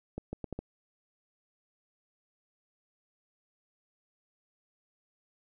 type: accelerating click train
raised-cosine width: 2 ms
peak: -23 dBFS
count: 5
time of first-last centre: 0.18-0.59 s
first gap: 150 ms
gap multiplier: 0.75
effects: none